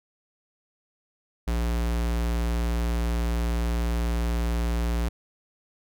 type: tone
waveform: square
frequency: 58.27 Hz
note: A#1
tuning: in tune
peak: -24 dBFS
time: 1.47-5.09 s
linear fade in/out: 10 ms
effects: none